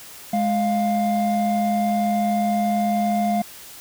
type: tone pair together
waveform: triangle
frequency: 208.9 / 701 Hz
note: G#3 / F5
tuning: +10 / +6 cents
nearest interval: octave + major sixth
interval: 2096 cents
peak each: -19 dBFS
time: 0.33-3.42 s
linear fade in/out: 5 ms
effects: white hiss -41 dBFS RMS until 3.8 s